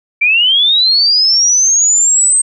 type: linear sweep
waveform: sine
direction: up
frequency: 2313 to 8360 Hz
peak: -7 dBFS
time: 0.21-2.42 s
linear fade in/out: 10 ms
effects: none